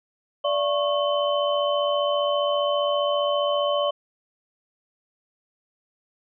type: tone cluster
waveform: sine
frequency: 583 / 678 / 1097 / 3050 Hz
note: D5 / E5 / C#6 / G7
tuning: -13 / +49 / -18 / -48 cents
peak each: -22 / -30 / -27 / -30 dBFS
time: 0.44-3.91 s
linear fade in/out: 10 ms
effects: none